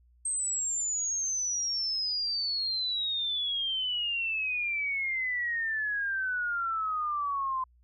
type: exponential sweep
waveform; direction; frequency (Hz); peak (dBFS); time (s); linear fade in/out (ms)
sine; down; 8400 to 1029; -28; 0.25-7.64; 5
effects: added 60 Hz sine -59 dBFS peak until 7.83 s